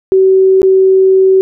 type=tone with dropouts; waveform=sine; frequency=380.4 Hz; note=F#4; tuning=48 cents sharp; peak=-4 dBFS; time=0.12-1.41 s; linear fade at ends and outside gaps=0 ms; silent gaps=0.618-0.63 s; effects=none